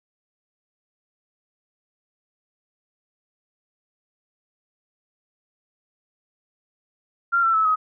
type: tone with pitch steps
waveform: sine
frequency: 1384 / 1343 / 1303.3 / 1264.7 Hz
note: F6 / E6 / E6 / D#6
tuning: -16 / +32 / -20 / +28 cents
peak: -16 dBFS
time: 7.32-7.76 s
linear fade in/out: 20 ms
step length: 110 ms
effects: none